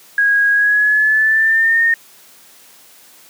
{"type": "tone with pitch glide", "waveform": "sine", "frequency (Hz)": [1645, 1835.8], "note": ["G#6", "A#6"], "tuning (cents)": [-17, -27], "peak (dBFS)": -10, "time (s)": [0.18, 1.94], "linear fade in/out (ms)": 2, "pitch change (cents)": 190, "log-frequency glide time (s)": [0.52, 1.82], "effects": ["white hiss -45 dBFS RMS until 3.29 s", "high-pass 150 Hz 12 dB/octave"]}